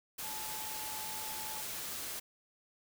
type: tone in noise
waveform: sine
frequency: 866 Hz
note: A5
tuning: 28 cents flat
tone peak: -46 dBFS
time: 0.23-1.62 s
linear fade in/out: 10 ms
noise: white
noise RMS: -41 dBFS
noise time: 0.18-2.2 s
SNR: -8 dB
effects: none